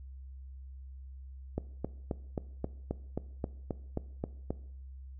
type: click train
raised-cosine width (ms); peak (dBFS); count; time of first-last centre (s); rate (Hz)
2; -19; 12; 1.58-4.506; 3.76
effects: noise-tail reverb RT60 0.7 s tail -19 dB re dry + added 66 Hz sine -44 dBFS peak until 5.19 s